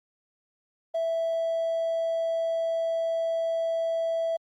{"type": "tone with hard clipping", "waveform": "triangle", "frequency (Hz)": 659.3, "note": "E5", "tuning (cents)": 0, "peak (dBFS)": -25, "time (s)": [0.94, 4.37], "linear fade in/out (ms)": 10, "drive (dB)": 4, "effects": ["Opus 32 kbps"]}